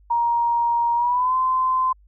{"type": "tone with pitch glide", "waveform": "sine", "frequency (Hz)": [941, 1032.1], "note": ["A#5", "C6"], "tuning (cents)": [16, -24], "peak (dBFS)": -17, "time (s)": [0.1, 1.93], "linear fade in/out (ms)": 10, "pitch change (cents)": 160, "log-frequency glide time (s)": [0.95, 1.35], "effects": ["added 50 Hz sine -50 dBFS peak until 2.07 s"]}